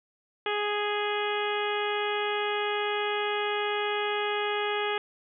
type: harmonic tone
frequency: 415.3 Hz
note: G#4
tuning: in tune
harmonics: 1 / 2 / 3 / 4 / 5 / 6 / 7 / 8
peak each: -30 / -33 / -35 / -36 / -37 / -38 / -38 / -39 dBFS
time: 0.46-4.98 s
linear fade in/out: 2 ms
effects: none